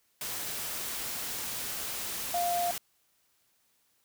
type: tone in noise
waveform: sine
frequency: 700 Hz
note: F5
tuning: 4 cents sharp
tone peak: -27 dBFS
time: 2.34-2.71 s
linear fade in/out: 2 ms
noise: white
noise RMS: -36 dBFS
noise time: 0.21-2.78 s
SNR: +6 dB
effects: white hiss -71 dBFS RMS until 4.04 s